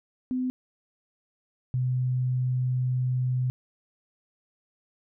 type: tone pair in turn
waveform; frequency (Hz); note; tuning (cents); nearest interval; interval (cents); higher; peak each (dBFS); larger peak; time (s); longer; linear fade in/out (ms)
sine; 254.4 / 126.83; C4 / B2; -48 / +46; octave; 1206; first; -25 / -23; second; 0.31-0.5 / 1.74-3.5; second; 0
effects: none